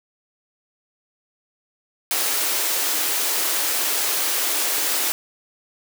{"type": "high-pass noise", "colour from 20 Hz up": "white", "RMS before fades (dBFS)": -22, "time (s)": [2.11, 5.12], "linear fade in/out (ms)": 0, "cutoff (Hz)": 280, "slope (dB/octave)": 48, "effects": []}